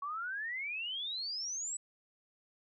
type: exponential sweep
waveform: sine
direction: up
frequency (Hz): 1108.7 to 7990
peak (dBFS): -36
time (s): 0.02-1.77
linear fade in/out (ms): 5
effects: none